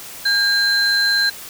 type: tone pair together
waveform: sine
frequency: 1610 / 4102 Hz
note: G6 / C8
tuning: +46 / -35 cents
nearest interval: octave + major third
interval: 1619 cents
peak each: -15 dBFS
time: 0.25-1.3 s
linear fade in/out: 10 ms
effects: tanh soft clip ceiling -10 dBFS + white hiss -35 dBFS RMS until 1.49 s